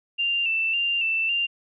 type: tone with vibrato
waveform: sine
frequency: 2725 Hz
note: F7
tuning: 43 cents flat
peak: -21 dBFS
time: 0.18-1.47 s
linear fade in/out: 20 ms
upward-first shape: square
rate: 1.8 Hz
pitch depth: 40 cents each way
effects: none